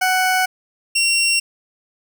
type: tone pair in turn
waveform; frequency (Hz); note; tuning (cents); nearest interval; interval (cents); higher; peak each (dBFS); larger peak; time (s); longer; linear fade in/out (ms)
20% pulse; 744 / 2740; F#5 / F7; +9 / -34; octave + major seventh; 2257; second; -10; neither; 0.01-0.46 / 0.95-1.4; neither; 10
effects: none